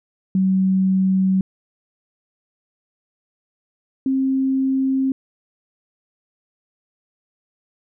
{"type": "tone pair in turn", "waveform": "sine", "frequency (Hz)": [189.4, 266.1], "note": ["F#3", "C4"], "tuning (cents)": [41, 29], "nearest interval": "tritone", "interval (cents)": 588, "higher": "second", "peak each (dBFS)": [-14, -16], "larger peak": "first", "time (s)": [[0.35, 1.41], [4.06, 5.12]], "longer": "neither", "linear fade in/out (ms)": 2, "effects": []}